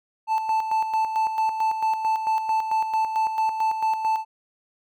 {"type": "tone with tremolo", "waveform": "triangle", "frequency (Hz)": 880, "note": "A5", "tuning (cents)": 0, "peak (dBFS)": -17, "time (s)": [0.27, 4.25], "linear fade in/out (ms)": 50, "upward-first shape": "square", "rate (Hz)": 4.5, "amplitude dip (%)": 55, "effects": []}